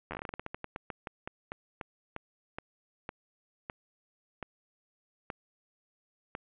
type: slowing click train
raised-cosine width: 0.5 ms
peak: -22 dBFS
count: 27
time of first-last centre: 0.11-6.351 s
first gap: 11 ms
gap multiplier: 1.2
effects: resampled to 8000 Hz + 8-bit